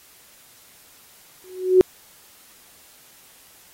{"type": "tone with exponential growth", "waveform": "sine", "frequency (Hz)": 370, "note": "F#4", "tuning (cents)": 0, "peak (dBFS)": -6, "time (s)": [1.44, 1.81], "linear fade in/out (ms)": 0, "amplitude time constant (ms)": 80, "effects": ["white hiss -51 dBFS RMS until 3.73 s", "AAC 48 kbps"]}